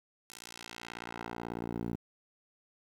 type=tone with band-pass filter sweep; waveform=10% pulse; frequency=58.27 Hz; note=A#1; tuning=in tune; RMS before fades=-41 dBFS; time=0.3-1.96 s; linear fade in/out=0 ms; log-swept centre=9100 to 210 Hz; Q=0.73; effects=10-bit